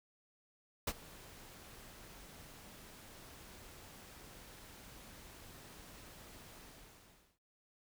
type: noise with ADSR envelope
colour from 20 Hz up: pink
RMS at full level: -34 dBFS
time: 0.87-7.39 s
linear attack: 7 ms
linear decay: 48 ms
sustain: -21 dB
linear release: 810 ms
effects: none